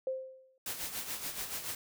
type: tone with exponential decay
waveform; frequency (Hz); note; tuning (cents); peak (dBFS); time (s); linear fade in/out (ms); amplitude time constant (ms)
sine; 523.3; C5; 0; -29; 0.07-0.58; 2; 110
type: noise with tremolo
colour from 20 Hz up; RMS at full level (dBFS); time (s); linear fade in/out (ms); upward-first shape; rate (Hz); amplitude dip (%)
white; -37; 0.66-1.75; 2; sine; 7; 60
effects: none